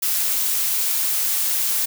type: noise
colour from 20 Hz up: blue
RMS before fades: -21 dBFS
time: 0.02-1.86 s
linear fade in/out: 10 ms
effects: none